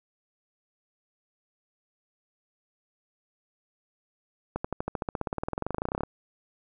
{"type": "accelerating click train", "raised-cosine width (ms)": 1, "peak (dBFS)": -15, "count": 30, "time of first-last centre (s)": [4.56, 6.035], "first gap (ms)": 85, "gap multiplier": 0.96, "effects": []}